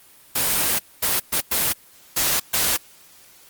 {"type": "noise bursts at uneven times", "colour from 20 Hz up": "white", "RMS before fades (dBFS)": -20, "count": 6, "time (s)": [[0.35, 0.79], [1.02, 1.2], [1.32, 1.41], [1.51, 1.73], [2.16, 2.4], [2.53, 2.77]], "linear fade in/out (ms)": 10, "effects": ["white hiss -50 dBFS RMS until 3.49 s", "Opus 24 kbps"]}